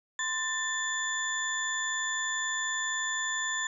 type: tone cluster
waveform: sine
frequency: 1034 / 1774 / 3481 / 7050 Hz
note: C6 / A6 / A7 / A8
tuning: -21 / +14 / -19 / +2 cents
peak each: -38 / -31 / -37 / -36 dBFS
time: 0.19-3.67 s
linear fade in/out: 2 ms
effects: none